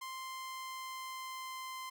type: tone with pitch glide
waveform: sawtooth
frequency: 1046.5 to 1038.7 Hz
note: C6 to C6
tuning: 0 to -13 cents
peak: -38 dBFS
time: 0.01-1.9 s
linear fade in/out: 10 ms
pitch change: -13 cents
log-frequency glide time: 0.12-1.77 s
effects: none